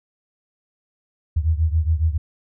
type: beating tone pair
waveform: sine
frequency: 77.78 / 84.98 Hz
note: D#2 / F2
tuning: 0 / -47 cents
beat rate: 7.2 Hz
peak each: -18 / -21 dBFS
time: 1.36-2.18 s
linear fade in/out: 10 ms
effects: none